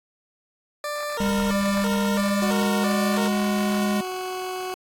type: tone with vibrato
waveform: 20% pulse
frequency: 523.3 Hz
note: C5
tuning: in tune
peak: -22 dBFS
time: 0.84-3.28 s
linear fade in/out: 2 ms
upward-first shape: square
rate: 1.5 Hz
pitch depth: 210 cents each way
type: noise with exponential decay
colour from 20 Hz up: brown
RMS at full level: -34 dBFS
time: 1.2-3.55 s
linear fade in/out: 1 ms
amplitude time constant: 510 ms
type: tone with pitch glide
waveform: square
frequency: 200 to 206.1 Hz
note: G3 to G#3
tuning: +35 to -13 cents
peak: -22 dBFS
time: 1.2-4.01 s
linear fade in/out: 5 ms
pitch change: +52 cents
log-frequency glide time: 1.83-3.18 s
type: tone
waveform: 20% pulse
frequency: 370 Hz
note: F#4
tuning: in tune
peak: -23 dBFS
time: 2.42-4.74 s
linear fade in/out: 0 ms
effects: AAC 64 kbps